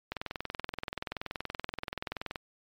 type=click train; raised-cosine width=0.3 ms; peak=-18 dBFS; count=48; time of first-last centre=0.12-2.358 s; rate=21 Hz; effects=MP3 96 kbps